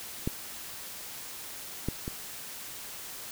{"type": "clicks", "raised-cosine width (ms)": 3, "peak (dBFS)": [-15, -16, -21], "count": 3, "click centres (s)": [0.275, 1.886, 2.079], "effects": ["white hiss -42 dBFS RMS until 3.31 s"]}